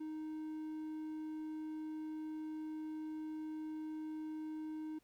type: tone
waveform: triangle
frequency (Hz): 311.1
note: D#4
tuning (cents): 0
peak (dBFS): -39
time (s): 0-4.99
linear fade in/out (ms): 10
effects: pink hiss -75 dBFS RMS until 5.03 s